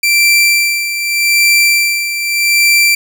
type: tone with tremolo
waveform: sawtooth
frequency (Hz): 2349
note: D7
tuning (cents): 0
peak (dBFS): -3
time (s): 0.03-2.95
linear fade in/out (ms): 5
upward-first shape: sine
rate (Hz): 0.83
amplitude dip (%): 65
effects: none